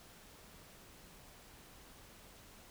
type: silence
effects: pink hiss -58 dBFS RMS until 2.7 s